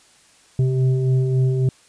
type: tone with frequency modulation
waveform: sine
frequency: 130.81 Hz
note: C3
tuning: in tune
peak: -15 dBFS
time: 0.59-1.69 s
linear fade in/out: 2 ms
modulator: 258 Hz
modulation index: 0.58
effects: white hiss -53 dBFS RMS until 1.88 s + resampled to 22050 Hz